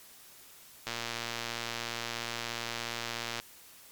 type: click train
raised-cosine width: 0.2 ms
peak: -17 dBFS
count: 297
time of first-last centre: 0.87-3.4 s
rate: 117 Hz
effects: white hiss -54 dBFS RMS until 3.91 s + MP3 96 kbps